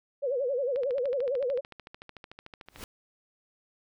sine tone with vibrato, 523.3 Hz, C5, in tune, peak -26 dBFS, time 0.22-1.61 s, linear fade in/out 20 ms, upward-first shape sine, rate 11 Hz, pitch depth 160 cents each way
click train, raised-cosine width 0.3 ms, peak -28 dBFS, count 28, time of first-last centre 0.76-2.76 s, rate 13.5 Hz
pink noise with exponential growth, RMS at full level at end -38 dBFS, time 2.66-2.84 s, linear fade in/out 1 ms, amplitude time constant 38 ms
effects none

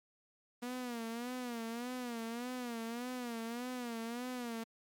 sawtooth tone with vibrato, 239.4 Hz, A#3, 46 cents sharp, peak -35 dBFS, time 0.62-4.64 s, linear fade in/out 10 ms, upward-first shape sine, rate 1.7 Hz, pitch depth 96 cents each way, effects MP3 96 kbps

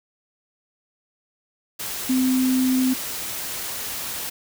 sine tone in noise, 257.8 Hz, C4, 26 cents flat, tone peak -17 dBFS, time 2.09-2.94 s, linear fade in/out 10 ms, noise white, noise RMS -30 dBFS, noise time 1.79-4.3 s, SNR +10 dB, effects none

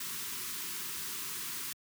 white band-stop noise, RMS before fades -39 dBFS, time 0-1.73 s, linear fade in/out 5 ms, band 430 to 920 Hz, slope 96 dB/octave, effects high-pass 100 Hz 12 dB/octave

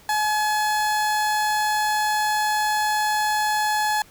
30% pulse tone, 850 Hz, G#5, 40 cents sharp, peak -17 dBFS, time 0.09-4.02 s, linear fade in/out 2 ms, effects pink hiss -51 dBFS RMS until 4.1 s

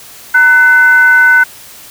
sine tone with frequency modulation, 1500 Hz, F#6, 23 cents sharp, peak -3 dBFS, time 0.34-1.44 s, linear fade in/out 10 ms, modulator 569 Hz, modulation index 0.39, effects white hiss -34 dBFS RMS until 1.9 s

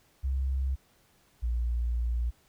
sine tone pair in turn, 66.4 / 59.04 Hz, C2 / A#1, +26 / +23 cents, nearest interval major second, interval 203 cents, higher first, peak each -26 dBFS, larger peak neither, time 0.23-0.76 / 1.42-2.31 s, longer second, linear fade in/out 20 ms, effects pink hiss -65 dBFS RMS until 2.48 s

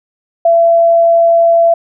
sine tone, 673 Hz, E5, 36 cents sharp, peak -5 dBFS, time 0.45-1.74 s, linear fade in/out 5 ms, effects none

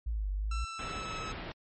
sine exponential two-way sweep, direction down then up, 58.6 to 48 to 58.6 Hz, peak -30 dBFS, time 0.06-0.65 s, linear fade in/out 10 ms, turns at 0.3 s
sawtooth tone with pitch glide, 1339 to 1296.4 Hz, E6 to E6, +27 to -29 cents, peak -35 dBFS, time 0.51-1.32 s, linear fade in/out 5 ms, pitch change -56 cents, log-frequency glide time 0.62-1.19 s
pink low-pass noise, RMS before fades -41 dBFS, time 0.79-1.52 s, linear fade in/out 2 ms, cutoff 3700 Hz, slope 24 dB/octave
effects MP3 32 kbps

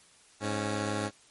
10% pulse tone pair together, 104.8 / 275.3 Hz, G#2 / C#4, +16 / -12 cents, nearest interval octave + perfect fourth, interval 1672 cents, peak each -23 / -26 dBFS, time 0.4-1.11 s, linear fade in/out 50 ms, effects white hiss -59 dBFS RMS until 1.3 s + MP3 48 kbps

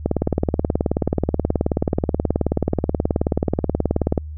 click train, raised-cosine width 2 ms, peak -4 dBFS, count 78, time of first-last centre 0.06-4.178 s, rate 18.7 Hz, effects added 76 Hz sine -29 dBFS peak until 4.37 s

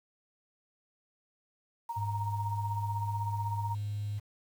sine tone with tremolo, 932.3 Hz, A#5, in tune, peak -31 dBFS, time 1.89-3.75 s, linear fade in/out 5 ms, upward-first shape triangle, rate 16 Hz, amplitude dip 75%
sine tone, 103.6 Hz, G#2, 4 cents flat, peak -32 dBFS, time 1.96-4.2 s, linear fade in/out 20 ms
effects 9-bit

